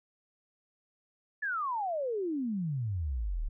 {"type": "exponential sweep", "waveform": "sine", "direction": "down", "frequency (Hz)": [1760, 33.43], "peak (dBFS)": -30, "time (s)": [1.42, 3.49], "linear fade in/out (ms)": 10, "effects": []}